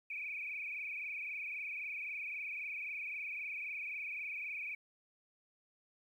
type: tone with frequency modulation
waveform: sine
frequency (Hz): 2397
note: D7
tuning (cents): +35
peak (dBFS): -39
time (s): 0.1-4.75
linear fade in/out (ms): 5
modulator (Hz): 23.8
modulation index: 5.5
effects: 12-bit